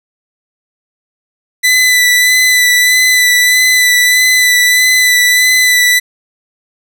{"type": "tone with vibrato", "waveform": "sawtooth", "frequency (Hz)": 1993, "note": "B6", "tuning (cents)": 15, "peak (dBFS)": -3, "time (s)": [1.63, 6], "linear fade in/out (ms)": 20, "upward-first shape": "sine", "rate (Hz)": 1.6, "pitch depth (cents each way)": 20, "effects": []}